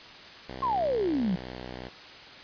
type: tone with pitch glide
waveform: 5% pulse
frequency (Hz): 64.1 to 62.53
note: C2 to B1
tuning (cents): -35 to +22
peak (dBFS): -27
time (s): 0.48-1.89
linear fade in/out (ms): 10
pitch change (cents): -43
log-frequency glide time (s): 0.82-1.67
type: exponential sweep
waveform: sine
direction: down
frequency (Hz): 1108.7 to 170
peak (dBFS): -24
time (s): 0.62-1.36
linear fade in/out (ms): 10
effects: white hiss -46 dBFS RMS until 2.43 s + resampled to 11025 Hz